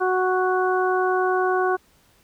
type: harmonic tone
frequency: 370 Hz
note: F#4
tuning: in tune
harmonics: 1 / 2 / 3 / 4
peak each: -21 / -24 / -26 / -27 dBFS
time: 0-1.77 s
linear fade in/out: 20 ms
effects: pink hiss -59 dBFS RMS until 2.23 s